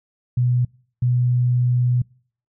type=tone pair in turn; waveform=sine; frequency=123.47 / 123.47 Hz; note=B2 / B2; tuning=0 / 0 cents; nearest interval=unison; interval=0 cents; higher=neither; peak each=-15 dBFS; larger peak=neither; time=0.37-0.65 / 1.02-2.02 s; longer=second; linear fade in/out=5 ms; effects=noise-tail reverb RT60 0.5 s tail -26 dB re dry